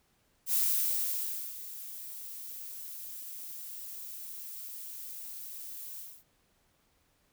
violet noise with ADSR envelope, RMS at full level -27 dBFS, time 0.46-6.24 s, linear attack 79 ms, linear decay 1000 ms, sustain -16 dB, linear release 260 ms, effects pink hiss -71 dBFS RMS until 7.32 s

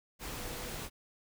sine tone in noise, 492.3 Hz, B4, 6 cents flat, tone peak -50 dBFS, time 0.35-0.78 s, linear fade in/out 50 ms, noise pink, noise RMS -41 dBFS, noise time 0.19-0.9 s, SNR -12 dB, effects none

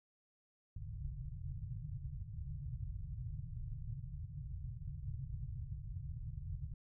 white low-pass noise, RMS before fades -44 dBFS, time 0.76-6.74 s, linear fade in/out 5 ms, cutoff 150 Hz, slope 96 dB/octave, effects none

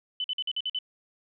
sine tone bursts, 3012 Hz, F#7, 30 cents sharp, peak -27 dBFS, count 7, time 0.2-0.788 s, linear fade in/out 2 ms, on 42 ms, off 49 ms, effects none

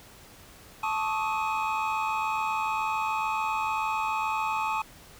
triangle tone cluster, 876 / 1101 / 1188 / 1270 / 2517 Hz, A5 / C#6 / D6 / D#6 / D#7, -8 / -12 / +20 / +35 / +19 cents, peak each -27 / -31 / -36 / -33 / -33 dBFS, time 0.83-4.82 s, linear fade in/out 5 ms, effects pink hiss -51 dBFS RMS until 5.19 s

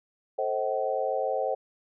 sine chord, A diminished seventh, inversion none, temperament just, 440 / 528 / 633.6 / 760.3 Hz, A4 / C5 / Eb5 / Gb5, 0 / +16 / +31 / +47 cents, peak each -33 / -29 / -32 / -31 dBFS, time 0.38-1.55 s, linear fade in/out 10 ms, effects none

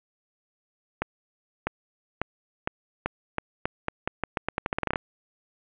accelerating click train, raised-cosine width 0.5 ms, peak -10 dBFS, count 21, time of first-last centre 1.02-4.958 s, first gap 650 ms, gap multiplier 0.84, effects resampled to 8000 Hz + 7-bit

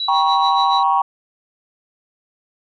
sine tone with tremolo, 3925 Hz, B7, 11 cents flat, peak -19 dBFS, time 0-0.83 s, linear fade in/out 2 ms, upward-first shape sine, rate 7 Hz, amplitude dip 70%
sine chord, G diminished, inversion none, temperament equal with one note detuned, 784 / 954.1 / 1108.7 Hz, G5 / Bb5 / Db6, 0 / +40 / 0 cents, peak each -17 dBFS, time 0.08-1.02 s, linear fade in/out 5 ms
effects tanh soft clip ceiling -4 dBFS

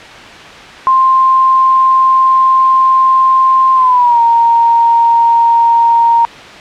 sine tone with pitch glide, 1050 to 930.1 Hz, C6 to A#5, +6 to -4 cents, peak -5 dBFS, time 0.87-6.25 s, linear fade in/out 0 ms, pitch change -210 cents, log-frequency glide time 3.75-4.21 s, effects white hiss -30 dBFS RMS until 6.6 s + low-pass 3000 Hz 12 dB/octave

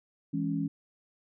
sine chord, C# minor, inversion first, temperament equal, 164.81 / 207.7 / 277.2 Hz, E3 / G#3 / C#4, 0 / 0 / 0 cents, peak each -32 / -35 / -31 dBFS, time 0.33-0.68 s, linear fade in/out 10 ms, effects none

